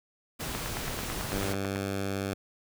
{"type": "noise", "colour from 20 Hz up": "pink", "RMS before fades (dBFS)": -35, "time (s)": [0.39, 1.54], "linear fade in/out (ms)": 20}
{"type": "click train", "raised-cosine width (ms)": 0.5, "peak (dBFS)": -19, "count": 12, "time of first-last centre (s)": [0.55, 1.76], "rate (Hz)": 9.09}
{"type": "tone", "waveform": "10% pulse", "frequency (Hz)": 98, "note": "G2", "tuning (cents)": 0, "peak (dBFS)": -22, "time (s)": [1.32, 2.34], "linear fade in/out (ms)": 10}
{"effects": []}